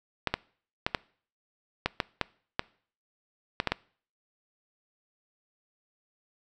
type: clicks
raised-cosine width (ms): 0.3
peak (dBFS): -9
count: 11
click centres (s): 0.273 / 0.34 / 0.865 / 0.948 / 1.86 / 2.002 / 2.213 / 2.594 / 3.601 / 3.673 / 3.72
effects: noise-tail reverb RT60 0.5 s tail -23 dB re dry